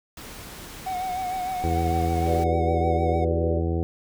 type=noise; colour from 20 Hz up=pink; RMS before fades=-40 dBFS; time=0.17-2.44 s; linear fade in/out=2 ms
type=tone with vibrato; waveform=triangle; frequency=740 Hz; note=F#5; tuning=in tune; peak=-24 dBFS; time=0.86-3.25 s; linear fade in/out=10 ms; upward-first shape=sine; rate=6.6 Hz; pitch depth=40 cents each way
type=harmonic tone; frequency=83.2 Hz; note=E2; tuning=17 cents sharp; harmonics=1 / 2 / 3 / 4 / 5 / 6 / 7 / 9; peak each=-24 / -31 / -36 / -29 / -33 / -35 / -43 / -38 dBFS; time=1.64-3.83 s; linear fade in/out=0 ms
type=chord; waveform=sine; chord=G major seventh; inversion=third; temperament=equal with one note detuned; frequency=370 / 401.6 / 493.9 / 587.3 Hz; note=F#4 / G4 / B4 / D5; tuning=0 / +42 / 0 / 0 cents; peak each=-34 / -34 / -29 / -29 dBFS; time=2.24-3.62 s; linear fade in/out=50 ms
effects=none